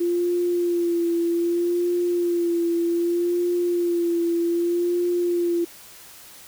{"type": "tone with vibrato", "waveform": "sine", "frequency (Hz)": 345.3, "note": "F4", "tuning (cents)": -20, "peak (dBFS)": -19, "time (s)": [0, 5.65], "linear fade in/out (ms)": 10, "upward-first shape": "sine", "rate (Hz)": 0.64, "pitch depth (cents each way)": 30, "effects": ["white hiss -45 dBFS RMS until 6.47 s"]}